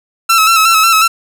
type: tone with vibrato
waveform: sawtooth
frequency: 1318.5 Hz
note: E6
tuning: in tune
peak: -3 dBFS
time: 0.29-1.08 s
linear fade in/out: 10 ms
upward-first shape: square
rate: 5.5 Hz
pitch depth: 38 cents each way
effects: none